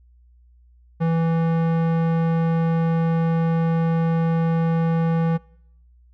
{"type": "tone with low-pass filter", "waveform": "square", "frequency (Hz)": 164.81, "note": "E3", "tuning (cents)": 0, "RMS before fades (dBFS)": -20, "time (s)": [1, 5.38], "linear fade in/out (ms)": 20, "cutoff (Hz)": 1400, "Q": 0.62, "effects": ["noise-tail reverb RT60 0.8 s tail -25 dB re dry", "added 60 Hz sine -50 dBFS peak until 6.13 s"]}